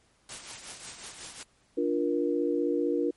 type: noise with tremolo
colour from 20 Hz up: white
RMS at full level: -39 dBFS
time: 0.29-1.43 s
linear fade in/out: 2 ms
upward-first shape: triangle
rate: 5.5 Hz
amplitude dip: 60%
type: chord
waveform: sine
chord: Bb major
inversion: first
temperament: equal with one note detuned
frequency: 293.7 / 349.2 / 473.8 Hz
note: D4 / F4 / Bb4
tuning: 0 / 0 / +28 cents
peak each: -29 dBFS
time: 1.77-3.11 s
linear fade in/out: 10 ms
effects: pink hiss -66 dBFS RMS until 3.16 s + MP3 48 kbps